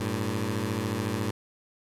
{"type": "beating tone pair", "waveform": "15% pulse", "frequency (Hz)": [99, 113], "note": ["G2", "A2"], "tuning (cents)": [18, 47], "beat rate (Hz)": 14, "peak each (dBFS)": -24, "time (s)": [0, 1.31], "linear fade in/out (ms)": 5, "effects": ["resampled to 32000 Hz", "9-bit"]}